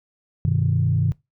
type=chord; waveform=sine; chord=G augmented; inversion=none; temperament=equal with one note detuned; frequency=98 / 126.28 / 155.56 Hz; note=G2 / B2 / D#3; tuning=0 / +39 / 0 cents; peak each=-21 dBFS; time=0.45-1.12 s; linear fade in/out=0 ms; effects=noise-tail reverb RT60 0.2 s tail -21 dB re dry + tanh soft clip ceiling -8 dBFS